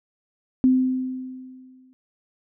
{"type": "tone with exponential decay", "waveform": "sine", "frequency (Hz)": 257.6, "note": "C4", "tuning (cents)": -27, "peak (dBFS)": -12, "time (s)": [0.64, 1.93], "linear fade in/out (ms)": 0, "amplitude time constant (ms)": 280, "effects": []}